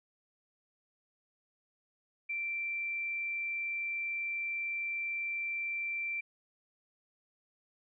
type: tone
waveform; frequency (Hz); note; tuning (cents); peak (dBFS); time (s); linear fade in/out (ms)
sine; 2349; D7; 0; -33; 2.29-6.21; 10
effects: none